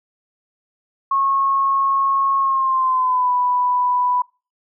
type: tone with pitch glide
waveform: sine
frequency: 1092 to 989.9 Hz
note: C#6 to B5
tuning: -26 to +4 cents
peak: -15 dBFS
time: 1.11-4.22 s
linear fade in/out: 5 ms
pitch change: -170 cents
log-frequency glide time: 2.39-3.32 s
effects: noise-tail reverb RT60 0.3 s tail -24 dB re dry